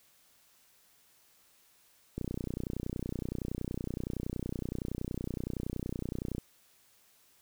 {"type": "click train", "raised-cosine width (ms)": 3, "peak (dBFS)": -22, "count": 130, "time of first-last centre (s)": [2.18, 6.382], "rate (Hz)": 30.7, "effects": ["white hiss -65 dBFS RMS until 7.41 s"]}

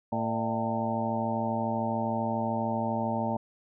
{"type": "harmonic tone with a mistuned harmonic", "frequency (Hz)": 112.9, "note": "A2", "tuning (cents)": 45, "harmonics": [1, 2, 3, 4, 5, 6, 7, 8], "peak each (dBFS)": [-36, -31, -41, -42, -34, -38, -35, -34], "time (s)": [0.12, 3.37], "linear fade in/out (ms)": 5, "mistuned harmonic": 5, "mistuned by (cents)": 77, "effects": []}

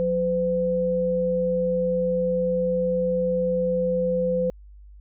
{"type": "tone pair together", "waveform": "sine", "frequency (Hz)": [179.96, 509], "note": ["F#3", "C5"], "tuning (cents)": [-48, -48], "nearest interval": "octave + tritone", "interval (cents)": 1800, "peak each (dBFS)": [-27, -21], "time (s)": [0, 4.5], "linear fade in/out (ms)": 0, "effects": ["added 50 Hz sine -43 dBFS peak until 5 s"]}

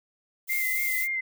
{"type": "noise", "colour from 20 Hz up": "violet", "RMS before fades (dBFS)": -31, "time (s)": [0.47, 1.08], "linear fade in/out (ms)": 50}
{"type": "tone with vibrato", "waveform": "sine", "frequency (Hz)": 2078, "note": "C7", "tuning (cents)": -12, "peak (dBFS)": -26, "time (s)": [0.49, 1.21], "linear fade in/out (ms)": 10, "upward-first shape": "sine", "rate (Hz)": 3.7, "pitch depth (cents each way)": 34}
{"effects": []}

